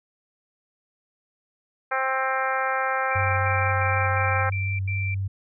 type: harmonic tone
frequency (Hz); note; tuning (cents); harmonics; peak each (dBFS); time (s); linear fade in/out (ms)
263.9; C4; +15; 2 / 3 / 4 / 5 / 6 / 7 / 8 / 9; -30 / -28 / -31 / -28 / -29 / -34 / -35 / -37; 1.91-4.5; 10
type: tone bursts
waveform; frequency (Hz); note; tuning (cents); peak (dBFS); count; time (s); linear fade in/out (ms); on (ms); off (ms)
sine; 2349; D7; 0; -29; 6; 3.1-5.145; 5; 270; 85
type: tone with vibrato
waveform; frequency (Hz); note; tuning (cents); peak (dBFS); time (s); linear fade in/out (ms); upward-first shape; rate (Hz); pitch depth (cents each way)
sine; 96.6; G2; -25; -24; 3.15-5.28; 10; sine; 4; 12
effects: none